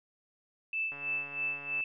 sine tone with tremolo, 2637 Hz, E7, in tune, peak -29 dBFS, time 0.73-1.84 s, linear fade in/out 2 ms, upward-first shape sine, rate 3.1 Hz, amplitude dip 80%
click train, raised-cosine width 0.5 ms, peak -34 dBFS, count 127, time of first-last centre 0.92-1.807 s, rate 142 Hz
effects none

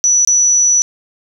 sine tone with dropouts, 5920 Hz, F#8, in tune, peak -8 dBFS, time 0.04-0.82 s, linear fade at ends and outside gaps 0 ms, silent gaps 0.249-0.274 s, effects none

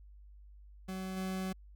40% pulse tone with level steps, 188 Hz, F#3, 28 cents sharp, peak -37 / -34 dBFS, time 0.88-1.53 s, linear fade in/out 10 ms, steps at 1.16 s, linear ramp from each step 20 ms, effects added 50 Hz sine -52 dBFS peak until 1.75 s

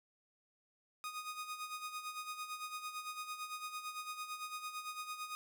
sawtooth tone with tremolo, 1241 Hz, D#6, 5 cents flat, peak -36 dBFS, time 1.04-5.35 s, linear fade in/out 0 ms, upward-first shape sine, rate 8.9 Hz, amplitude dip 65%, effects none

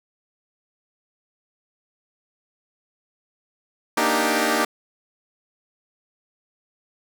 10% pulse chord, Eb major seventh, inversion second, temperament equal, 233.1 / 293.7 / 311.1 / 392 Hz, Bb3 / D4 / Eb4 / G4, 0 / 0 / 0 / 0 cents, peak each -16 dBFS, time 3.97-4.65 s, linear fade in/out 5 ms, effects none

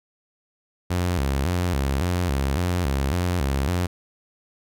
sawtooth tone with vibrato, 78 Hz, D#2, 5 cents sharp, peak -17 dBFS, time 0.9-3.87 s, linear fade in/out 10 ms, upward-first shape square, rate 1.8 Hz, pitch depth 230 cents each way, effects none

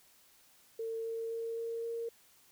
sine tone with pitch steps, 452.1 / 454.7 / 457.4 / 460 / 462.7 Hz, A4 / A#4 / A#4 / A#4 / A#4, +47 / -43 / -33 / -23 / -13 cents, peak -35 dBFS, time 0.79-2.09 s, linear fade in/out 5 ms, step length 260 ms, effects white hiss -64 dBFS RMS until 2.51 s

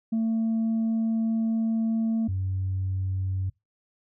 sine tone pair in turn, 224.6 / 94.62 Hz, A3 / F#2, +36 / +39 cents, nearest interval octave + minor third, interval 1497 cents, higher first, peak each -20 / -24 dBFS, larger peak first, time 0.12-2.28 / 2.28-3.5 s, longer first, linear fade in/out 10 ms, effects noise-tail reverb RT60 0.2 s tail -24 dB re dry + tanh soft clip ceiling -21 dBFS

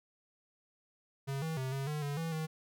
square tone with pitch steps, 137.1 / 160.7 / 131.1 / 136.4 / 150.7 / 143.4 / 164 / 158 Hz, C#3 / E3 / C3 / C#3 / D3 / D3 / E3 / D#3, -19 / -44 / +4 / -28 / +45 / -41 / -9 / +27 cents, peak -35 dBFS, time 1.27-2.47 s, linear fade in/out 20 ms, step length 150 ms, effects none

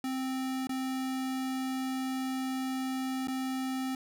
square tone with dropouts, 261.6 Hz, C4, in tune, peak -32 dBFS, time 0.04-3.95 s, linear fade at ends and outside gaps 2 ms, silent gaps 0.671-0.693 / 3.273-3.282 s, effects none

